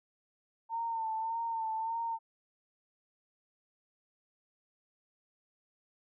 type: tone with vibrato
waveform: sine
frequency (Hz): 903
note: A5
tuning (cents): +45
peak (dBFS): -32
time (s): 0.69-2.19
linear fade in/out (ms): 50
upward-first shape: sine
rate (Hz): 1.7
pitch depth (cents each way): 41
effects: none